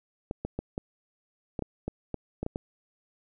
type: clicks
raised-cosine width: 2 ms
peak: -18 dBFS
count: 11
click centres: 0.311 / 0.45 / 0.59 / 0.779 / 1.592 / 1.623 / 1.88 / 2.143 / 2.43 / 2.464 / 2.559 s
effects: none